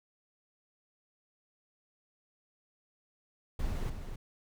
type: noise with echo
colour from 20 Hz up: brown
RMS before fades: -33 dBFS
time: 3.59-3.9 s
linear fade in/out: 5 ms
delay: 260 ms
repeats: 1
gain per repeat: -7 dB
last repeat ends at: 4.16 s
effects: none